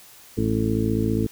harmonic tone, 54.9 Hz, A1, 3 cents flat, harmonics 1 / 2 / 3 / 4 / 5 / 6 / 8, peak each -31 / -25 / -33 / -25 / -27 / -27 / -29 dBFS, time 0.37-1.27 s, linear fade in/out 10 ms, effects white hiss -48 dBFS RMS until 1.31 s

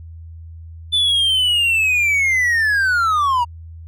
triangle linear sweep, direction down, 3520 to 932.3 Hz, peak -12 dBFS, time 0.92-3.45 s, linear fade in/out 20 ms, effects added 82 Hz sine -33 dBFS peak until 3.87 s

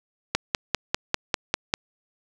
click train, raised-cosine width 0.2 ms, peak -3 dBFS, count 8, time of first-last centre 0.35-1.739 s, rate 5.04 Hz, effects none

